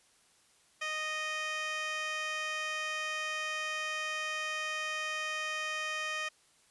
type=tone with band-pass filter; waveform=15% pulse; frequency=620 Hz; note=D#5; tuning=6 cents flat; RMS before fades=-36 dBFS; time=0.81-6.29 s; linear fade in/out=10 ms; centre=2900 Hz; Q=0.89; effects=white hiss -66 dBFS RMS until 6.7 s + resampled to 24000 Hz